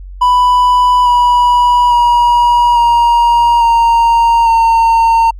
triangle tone with pitch steps, 991 / 975.1 / 959.5 / 944.1 / 928.9 / 914 Hz, B5 / B5 / A#5 / A#5 / A#5 / A#5, +6 / -22 / +50 / +22 / -6 / -34 cents, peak -4 dBFS, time 0.21-5.31 s, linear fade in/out 10 ms, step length 850 ms, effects added 46 Hz sine -26 dBFS peak until 5.39 s

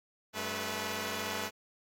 5% pulse tone cluster, 95.8 / 216 / 492.5 Hz, G2 / A3 / B4, -39 / -32 / -5 cents, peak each -30 / -26 / -27 dBFS, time 0.33-1.51 s, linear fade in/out 50 ms, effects AAC 64 kbps

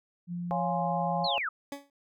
sine tone with pitch glide, 174.61 to 170.82 Hz, F3 to F3, 0 to -38 cents, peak -32 dBFS, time 0.27-1.28 s, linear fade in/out 50 ms, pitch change -38 cents, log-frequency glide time 0.7-0.81 s
sine chord, Db major seventh, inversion none, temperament equal, 554.4 / 698.5 / 830.6 / 1046.5 Hz, Db5 / F5 / Ab5 / C6, 0 / 0 / 0 / 0 cents, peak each -35 / -32 / -31 / -37 dBFS, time 0.51-1.38 s, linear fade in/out 0 ms
sine linear sweep, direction down, 4435 to 1174.7 Hz, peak -29 dBFS, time 1.24-1.49 s, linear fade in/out 5 ms
20% pulse tone with exponential decay, 281.7 Hz, C#4, 28 cents sharp, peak -28 dBFS, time 1.72-1.9 s, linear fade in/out 2 ms, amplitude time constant 39 ms
effects none

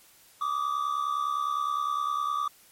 triangle tone pair together, 1160 / 1229.8 Hz, D6 / D#6, -22 / -21 cents, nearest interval minor second, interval 101 cents, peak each -26 / -29 dBFS, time 0.41-2.48 s, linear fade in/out 5 ms, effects white hiss -57 dBFS RMS until 2.71 s + MP3 64 kbps

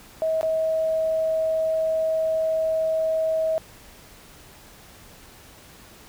sine tone with dropouts, 640 Hz, D#5, 49 cents sharp, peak -20 dBFS, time 0.22-3.58 s, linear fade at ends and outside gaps 0 ms, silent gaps 0.411-0.43 s, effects pink hiss -48 dBFS RMS until 6.08 s

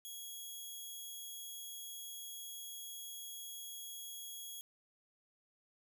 10% pulse tone, 3322 Hz, G#7, in tune, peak -37 dBFS, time 0.05-4.61 s, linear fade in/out 0 ms, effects none

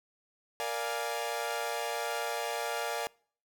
sawtooth chord, Bb dominant seventh, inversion none, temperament equal, 466.2 / 587.3 / 698.5 / 830.6 Hz, Bb4 / D5 / F5 / Ab5, 0 / 0 / 0 / 0 cents, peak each -34 dBFS, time 0.6-3.07 s, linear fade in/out 0 ms, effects noise-tail reverb RT60 0.5 s tail -25 dB re dry

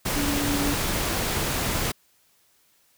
sine tone in noise, 286.5 Hz, D4, 43 cents flat, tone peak -26 dBFS, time 0.16-0.74 s, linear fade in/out 10 ms, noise pink, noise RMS -26 dBFS, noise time 0.05-1.92 s, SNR -3 dB, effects white hiss -63 dBFS RMS until 2.97 s

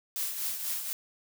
blue noise with tremolo, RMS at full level -31 dBFS, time 0.16-0.93 s, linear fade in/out 0 ms, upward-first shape triangle, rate 4.1 Hz, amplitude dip 60%, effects none

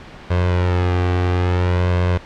sawtooth tone with flanger, 89.5 Hz, F2, 43 cents sharp, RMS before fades -17 dBFS, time 0.3-2.18 s, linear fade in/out 10 ms, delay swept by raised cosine 1.9 to 2.59 ms, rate 0.59 Hz, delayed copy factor +0.6, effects pink hiss -38 dBFS RMS until 2.25 s + low-pass 3000 Hz 12 dB/octave

